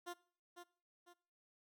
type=tone with echo; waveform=15% pulse; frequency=350.8 Hz; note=F4; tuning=8 cents sharp; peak=-38 dBFS; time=0.06-0.14 s; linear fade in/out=20 ms; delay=500 ms; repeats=2; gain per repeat=-8 dB; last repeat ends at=1.14 s; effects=noise-tail reverb RT60 0.5 s tail -20 dB re dry